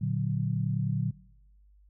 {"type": "chord", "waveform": "sine", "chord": "Bb augmented", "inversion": "none", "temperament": "equal", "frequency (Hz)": [116.54, 146.83, 185], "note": ["Bb2", "D3", "F#3"], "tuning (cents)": [0, 0, 0], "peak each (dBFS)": [-30, -30, -32], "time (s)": [0.01, 1.11], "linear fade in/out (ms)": 10, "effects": ["noise-tail reverb RT60 0.9 s tail -23 dB re dry", "added 50 Hz sine -56 dBFS peak until 1.89 s"]}